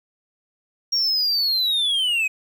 triangle linear sweep, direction down, 5610 to 2489 Hz, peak -17 dBFS, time 0.92-2.28 s, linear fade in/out 10 ms, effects 9-bit

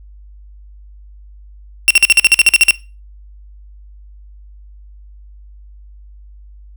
40% pulse tone bursts, 2735 Hz, F7, 37 cents flat, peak -3 dBFS, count 12, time 1.88-2.708 s, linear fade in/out 0 ms, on 25 ms, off 48 ms, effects noise-tail reverb RT60 0.3 s tail -19 dB re dry + added 50 Hz sine -36 dBFS peak until 6.76 s

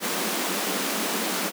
pink high-pass noise, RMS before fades -27 dBFS, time 0-1.52 s, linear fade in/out 50 ms, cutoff 180 Hz, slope 96 dB/octave, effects none

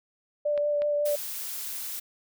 sine tone with vibrato, 587.3 Hz, D5, in tune, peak -23 dBFS, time 0.45-1.16 s, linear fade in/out 10 ms, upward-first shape triangle, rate 5.4 Hz, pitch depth 15 cents each way
clicks, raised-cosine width 0.3 ms, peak -24 dBFS, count 2, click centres 0.577 / 0.82 s
blue noise, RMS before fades -35 dBFS, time 1.05-2 s, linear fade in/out 10 ms
effects none

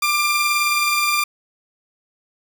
sawtooth tone pair together, 1185.4 / 2390 Hz, D6 / D7, +16 / +30 cents, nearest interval octave, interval 1214 cents, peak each -16 dBFS, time 0.02-1.24 s, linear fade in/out 5 ms, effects none

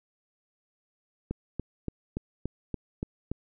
click train, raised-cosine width 3 ms, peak -18 dBFS, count 8, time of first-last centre 1.31-3.316 s, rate 3.49 Hz, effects none

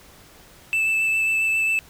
triangle tone with vibrato, 2637 Hz, E7, in tune, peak -17 dBFS, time 0.73-1.79 s, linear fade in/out 0 ms, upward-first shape sine, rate 7.4 Hz, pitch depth 10 cents each way, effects pink hiss -49 dBFS RMS until 1.89 s

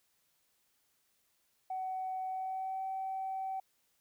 sine tone with pitch glide, 752 to 765.6 Hz, F#5 to G5, +28 to -41 cents, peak -34 dBFS, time 1.7-3.6 s, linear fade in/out 5 ms, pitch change +31 cents, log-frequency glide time 2.26-2.85 s, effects tanh soft clip ceiling -30 dBFS + white hiss -75 dBFS RMS until 4 s

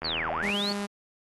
click train, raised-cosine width 0.5 ms, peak -19 dBFS, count 40, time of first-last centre 0.02-0.501 s, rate 81.1 Hz
sine linear two-way sweep, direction down then up, 4699 to 554.4 to 4699 Hz, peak -28 dBFS, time 0.04-0.73 s, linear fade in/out 10 ms, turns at 0.31 s
sawtooth tone, 202.7 Hz, G#3, 42 cents flat, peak -26 dBFS, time 0.42-0.87 s, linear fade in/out 20 ms
effects AAC 32 kbps

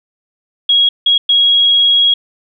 sine tone bursts at uneven times, 3306 Hz, G#7, 9 cents flat, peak -7 dBFS, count 3, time 0.69-0.89 / 1.06-1.18 / 1.29-2.14 s, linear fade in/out 5 ms, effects none

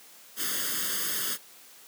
white noise with comb filter, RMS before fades -30 dBFS, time 0.36-1.38 s, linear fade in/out 50 ms, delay 0.61 ms, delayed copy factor +0.9, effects white hiss -52 dBFS RMS until 1.87 s + high-pass 200 Hz 12 dB/octave

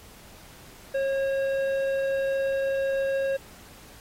sine tone with tanh clipping, 543 Hz, C#5, 36 cents flat, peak -25 dBFS, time 0.94-3.37 s, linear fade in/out 10 ms, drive 10 dB, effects pink hiss -50 dBFS RMS until 4 s + AAC 48 kbps

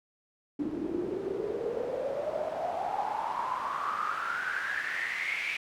pink noise with band-pass filter sweep, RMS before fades -33 dBFS, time 0.59-5.57 s, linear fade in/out 5 ms, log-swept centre 290 to 2400 Hz, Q 9.8, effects none

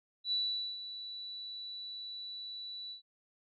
sine tone with ADSR envelope, 3951 Hz, B7, in tune, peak -29 dBFS, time 0.24-3.02 s, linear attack 80 ms, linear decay 450 ms, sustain -12 dB, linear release 110 ms, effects none

